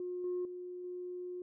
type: tone with level steps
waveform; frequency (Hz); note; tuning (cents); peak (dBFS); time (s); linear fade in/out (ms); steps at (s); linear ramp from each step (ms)
sine; 359.3; F4; +49; -36 / -32 / -41 / -39; 0-1.42; 2; 0.24 / 0.45 / 0.84; 2
effects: tanh soft clip ceiling -30 dBFS